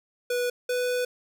square tone pair in turn, 490 / 495.7 Hz, B4 / B4, -14 / +6 cents, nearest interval unison, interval 20 cents, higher second, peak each -25 dBFS, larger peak neither, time 0.3-0.5 / 0.69-1.05 s, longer second, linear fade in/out 5 ms, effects none

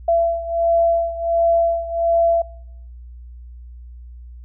sine beating tone pair, 673 / 674.4 Hz, E5 / E5, +36 / +39 cents, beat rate 1.4 Hz, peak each -17 / -20 dBFS, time 0.08-2.42 s, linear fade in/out 5 ms, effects noise-tail reverb RT60 0.9 s tail -25 dB re dry + added 60 Hz sine -35 dBFS peak until 4.44 s

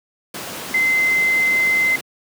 sine tone in noise, 2066 Hz, C7, 22 cents flat, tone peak -14 dBFS, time 0.74-1.96 s, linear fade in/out 5 ms, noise pink, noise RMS -29 dBFS, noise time 0.34-2.01 s, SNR +12 dB, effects high-pass 200 Hz 12 dB/octave

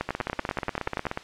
two click trains, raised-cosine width 0.5 ms, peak -11 / -13 dBFS, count 12 / 19, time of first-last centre 0.01-1.068 / 0.09-1.174 s, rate 10.4 / 16.6 Hz, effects white hiss -46 dBFS RMS until 1.23 s + low-pass 4000 Hz 12 dB/octave

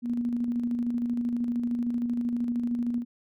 sine tone with tremolo, 239.4 Hz, A#3, 46 cents sharp, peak -24 dBFS, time 0.02-3.05 s, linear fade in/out 50 ms, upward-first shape square, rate 13 Hz, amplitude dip 35%, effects none

